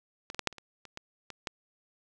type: clicks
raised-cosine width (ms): 0.2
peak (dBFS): -21 / -25 / -13 / -8 / -29 / -28 / -30 / -22 / -24 / -16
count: 10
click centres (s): 0.301 / 0.346 / 0.393 / 0.473 / 0.527 / 0.583 / 0.853 / 0.974 / 1.303 / 1.472
effects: none